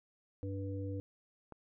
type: harmonic tone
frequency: 97.7 Hz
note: G2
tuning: 5 cents flat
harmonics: 1 / 3 / 5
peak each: -38 / -43 / -45 dBFS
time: 0.43-1 s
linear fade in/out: 0 ms
type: click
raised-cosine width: 1 ms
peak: -34 dBFS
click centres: 1.523 s
effects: none